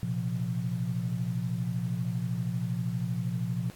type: chord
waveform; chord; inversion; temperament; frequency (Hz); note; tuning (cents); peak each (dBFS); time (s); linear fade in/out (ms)
sine; Bb suspended second; none; equal with one note detuned; 118.17 / 130.81 / 174.61; Bb2 / C3 / F3; +24 / 0 / 0; -32 / -34 / -32; 0.03-3.7; 0
effects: pink hiss -53 dBFS RMS until 3.75 s + AAC 64 kbps